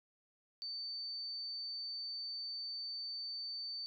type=tone; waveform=sine; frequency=4560 Hz; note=C#8; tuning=48 cents sharp; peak=-40 dBFS; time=0.62-3.86 s; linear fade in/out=0 ms; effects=none